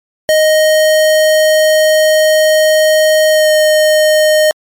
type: tone with pitch glide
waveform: square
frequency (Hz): 622.3 to 616.6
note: D#5 to D#5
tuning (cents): 0 to -16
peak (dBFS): -7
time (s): 0.29-4.51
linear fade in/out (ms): 0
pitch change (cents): -16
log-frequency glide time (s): 3.3-3.5
effects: MP3 96 kbps